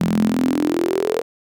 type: tone with high-pass filter sweep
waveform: sawtooth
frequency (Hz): 42.4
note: E1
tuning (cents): +50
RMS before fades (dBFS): -19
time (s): 0-1.22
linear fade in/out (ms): 10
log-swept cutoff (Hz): 180 to 470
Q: 9.8
effects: none